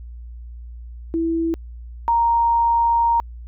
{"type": "tone pair in turn", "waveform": "sine", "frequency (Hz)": [329.6, 932.2], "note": ["E4", "A#5"], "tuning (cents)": [0, 0], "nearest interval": "octave + tritone", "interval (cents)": 1800, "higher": "second", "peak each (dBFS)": [-18, -14], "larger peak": "second", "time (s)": [[1.14, 1.54], [2.08, 3.2]], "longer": "second", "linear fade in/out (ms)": 0, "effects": ["added 59 Hz sine -33 dBFS peak until 3.47 s"]}